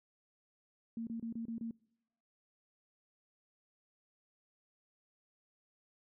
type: tone bursts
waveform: sine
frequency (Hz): 228.9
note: A#3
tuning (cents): -31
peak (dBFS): -37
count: 6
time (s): 0.97-1.71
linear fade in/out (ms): 2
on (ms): 100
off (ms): 28
effects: noise-tail reverb RT60 0.9 s tail -26 dB re dry